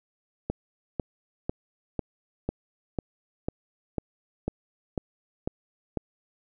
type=click train; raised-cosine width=2 ms; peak=-14 dBFS; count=12; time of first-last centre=0.5-5.973 s; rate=2.01 Hz; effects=none